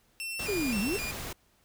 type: tone with vibrato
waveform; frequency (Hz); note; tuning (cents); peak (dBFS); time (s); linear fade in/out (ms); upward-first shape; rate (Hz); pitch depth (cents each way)
sawtooth; 2557; D#7; +47; -31; 0.2-1.11; 0; square; 1.9; 93
type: noise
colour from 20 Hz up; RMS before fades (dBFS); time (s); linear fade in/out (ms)
pink; -38; 0.39-1.33; 5
type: exponential two-way sweep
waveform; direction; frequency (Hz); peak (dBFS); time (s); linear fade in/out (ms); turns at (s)
sine; down then up; 440 to 189.6 to 440; -28; 0.48-0.97; 10; 0.8
effects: pink hiss -67 dBFS RMS until 1.64 s